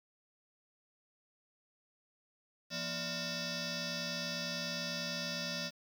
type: tone with frequency modulation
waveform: sine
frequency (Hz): 2637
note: E7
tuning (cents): 0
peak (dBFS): -33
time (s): 2.7-5.71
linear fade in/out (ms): 50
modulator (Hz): 411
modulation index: 7.3
effects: tanh soft clip ceiling -35 dBFS + 10-bit